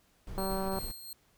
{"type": "noise bursts", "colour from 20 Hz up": "brown", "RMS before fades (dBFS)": -41, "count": 3, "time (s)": [0.27, 0.916], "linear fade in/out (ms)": 2, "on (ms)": 200, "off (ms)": 23}
{"type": "click train", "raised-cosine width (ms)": 1, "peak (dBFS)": -22, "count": 79, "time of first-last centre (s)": [0.38, 0.786], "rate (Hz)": 192}
{"type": "tone with tremolo", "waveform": "10% pulse", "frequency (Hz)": 4218, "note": "C8", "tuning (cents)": 13, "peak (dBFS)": -32, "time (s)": [0.38, 1.13], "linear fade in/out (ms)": 2, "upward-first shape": "sine", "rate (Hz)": 2.8, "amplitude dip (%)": 55}
{"effects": ["pink hiss -68 dBFS RMS until 1.37 s"]}